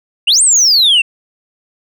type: exponential two-way sweep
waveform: sine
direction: up then down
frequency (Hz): 2637 to 8870 to 2637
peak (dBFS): -4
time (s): 0.27-1.02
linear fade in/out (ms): 10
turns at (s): 0.42
effects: tanh soft clip ceiling -5 dBFS